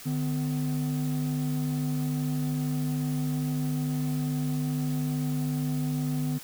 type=tone pair together; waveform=triangle; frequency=150.14 / 252.5 Hz; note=D3 / B3; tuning=+39 / +39 cents; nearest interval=major sixth; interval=900 cents; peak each=-25 / -27 dBFS; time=0.05-6.39 s; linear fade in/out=20 ms; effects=tanh soft clip ceiling -20 dBFS + white hiss -45 dBFS RMS until 6.43 s